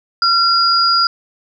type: tone pair together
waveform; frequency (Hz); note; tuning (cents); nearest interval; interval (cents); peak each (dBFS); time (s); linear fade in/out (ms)
sine; 1368 / 4875; F6 / D#8; -36 / -36; octave + minor seventh; 2200; -13; 0.22-1.07; 2
effects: none